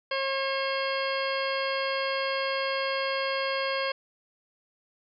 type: harmonic tone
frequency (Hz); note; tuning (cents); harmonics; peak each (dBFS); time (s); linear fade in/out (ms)
540; C#5; -45; 1 / 2 / 3 / 4 / 5 / 6 / 8 / 9; -30 / -33 / -35 / -36 / -37 / -38 / -39 / -40; 0.11-3.92; 5
effects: none